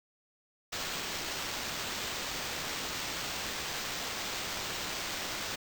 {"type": "noise with sample-and-hold", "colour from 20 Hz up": "white", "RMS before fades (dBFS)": -37, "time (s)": [0.72, 5.56], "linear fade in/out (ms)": 10, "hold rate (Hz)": 11025, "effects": []}